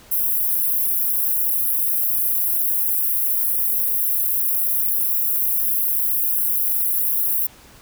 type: high-pass noise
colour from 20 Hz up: white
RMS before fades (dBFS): -20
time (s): 0.11-7.47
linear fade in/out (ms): 10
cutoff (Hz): 11000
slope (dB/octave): 48
effects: pink hiss -47 dBFS RMS until 7.81 s